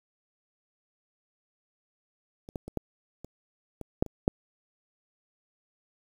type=clicks; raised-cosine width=2 ms; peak=-30 / -20 / -26 / -16 / -28 / -25 / -9 / -28 / -8 dBFS; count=9; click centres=2.489 / 2.558 / 2.68 / 2.773 / 3.246 / 3.813 / 4.025 / 4.063 / 4.279 s; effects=8-bit